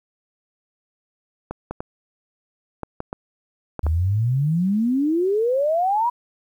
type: clicks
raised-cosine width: 1 ms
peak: -14 dBFS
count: 8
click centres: 1.51 / 1.71 / 1.805 / 2.833 / 3.004 / 3.129 / 3.793 / 3.866 s
type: exponential sweep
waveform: sine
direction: up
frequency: 72.2 to 987.8 Hz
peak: -17 dBFS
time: 3.83-6.1 s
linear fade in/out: 10 ms
effects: 9-bit

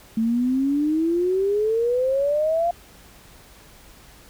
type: exponential sweep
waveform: sine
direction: up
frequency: 220 to 698.5 Hz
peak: -18 dBFS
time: 0.17-2.71 s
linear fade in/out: 5 ms
effects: added 50 Hz sine -52 dBFS peak until 4.29 s + pink hiss -49 dBFS RMS until 4.29 s

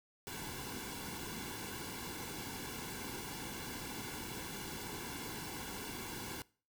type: noise with comb filter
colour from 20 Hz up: pink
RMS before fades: -44 dBFS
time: 0.27-6.42 s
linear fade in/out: 0 ms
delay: 1.6 ms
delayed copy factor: -0.75
effects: noise-tail reverb RT60 0.4 s tail -22 dB re dry

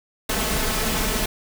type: noise with comb filter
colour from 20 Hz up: pink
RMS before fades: -23 dBFS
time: 0.29-1.26 s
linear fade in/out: 5 ms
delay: 4.6 ms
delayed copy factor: +0.65
effects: none

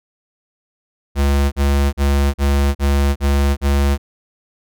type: tone bursts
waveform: square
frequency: 70.1 Hz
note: C#2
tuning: 20 cents sharp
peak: -13 dBFS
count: 7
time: 1.15-3.98 s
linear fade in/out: 50 ms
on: 370 ms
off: 40 ms
effects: none

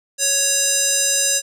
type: tone with band-pass filter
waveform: square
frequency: 556 Hz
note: C#5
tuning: 5 cents sharp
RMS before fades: -18 dBFS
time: 0.18-1.42 s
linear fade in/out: 50 ms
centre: 7300 Hz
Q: 2.9
effects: none

